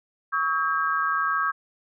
sine tone cluster, 1123 / 1284 / 1609 Hz, C#6 / E6 / G6, +22 / -46 / +45 cents, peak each -26 dBFS, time 0.32-1.52 s, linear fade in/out 20 ms, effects none

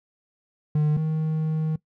triangle tone pair in turn, 151.1 / 157.16 Hz, D3 / D#3, +50 / +18 cents, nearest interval minor second, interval 68 cents, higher second, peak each -16 / -20 dBFS, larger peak first, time 0.75-0.97 / 0.97-1.76 s, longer second, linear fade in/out 5 ms, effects noise-tail reverb RT60 0.1 s tail -20 dB re dry

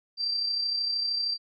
sine tone with amplitude modulation, 4699 Hz, D8, in tune, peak -24 dBFS, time 0.17-1.38 s, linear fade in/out 50 ms, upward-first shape sine, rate 33 Hz, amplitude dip 40%, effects none

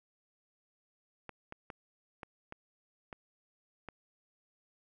clicks, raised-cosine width 0.5 ms, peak -28 dBFS, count 7, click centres 1.293 / 1.524 / 1.702 / 2.232 / 2.524 / 3.128 / 3.887 s, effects none

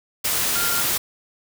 sine tone in noise, 1396.9 Hz, F6, in tune, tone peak -26 dBFS, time 0.55-0.82 s, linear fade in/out 10 ms, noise white, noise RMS -22 dBFS, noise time 0.24-0.98 s, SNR -7 dB, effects none

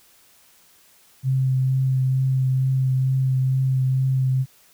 sine tone with vibrato, 131.3 Hz, C3, 6 cents sharp, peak -17 dBFS, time 1.23-4.46 s, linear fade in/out 50 ms, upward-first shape triangle, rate 2.2 Hz, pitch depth 16 cents each way, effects white hiss -55 dBFS RMS until 4.73 s

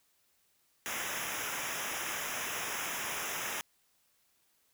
pink noise with comb filter, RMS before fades -37 dBFS, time 0.86-3.61 s, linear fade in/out 0 ms, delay 0.23 ms, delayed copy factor -1, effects white hiss -72 dBFS RMS until 4.73 s

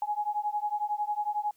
sine beating tone pair, 830.6 / 841.6 Hz, G#5 / G#5, 0 / +23 cents, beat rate 11 Hz, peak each -31 / -31 dBFS, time 0.02-1.51 s, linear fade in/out 2 ms, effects white hiss -68 dBFS RMS until 1.56 s

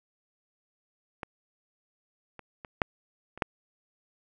clicks, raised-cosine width 0.5 ms, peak -20 / -28 / -26 / -8 / -28 / -9 dBFS, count 6, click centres 1.232 / 2.393 / 2.648 / 2.818 / 3.376 / 3.422 s, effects none

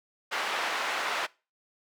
white band-pass noise, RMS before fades -31 dBFS, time 0.31-1.27 s, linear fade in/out 20 ms, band 600 to 2100 Hz, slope 12 dB/octave, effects noise-tail reverb RT60 0.3 s tail -22 dB re dry

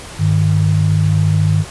sine tone pair together, 100.16 / 154.3 Hz, G2 / D#3, +38 / -14 cents, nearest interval perfect fifth, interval 748 cents, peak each -13 dBFS, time 0.18-1.65 s, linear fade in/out 50 ms, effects pink hiss -32 dBFS RMS until 1.7 s + resampled to 24000 Hz

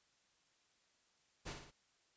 pink noise with echo, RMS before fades -45 dBFS, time 1.45-1.54 s, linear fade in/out 20 ms, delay 58 ms, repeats 3, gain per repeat -5 dB, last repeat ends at 1.714 s, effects white hiss -75 dBFS RMS until 2.16 s + resampled to 16000 Hz

